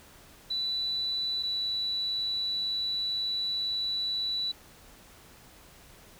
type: tone pair in turn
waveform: sine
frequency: 3970 / 3951 Hz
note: B7 / B7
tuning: +8 / 0 cents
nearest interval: unison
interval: 8 cents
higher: first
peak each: -28 / -28 dBFS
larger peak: neither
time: 0.5-1.43 / 1.43-4.52 s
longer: second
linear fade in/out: 10 ms
effects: pink hiss -54 dBFS RMS until 6.19 s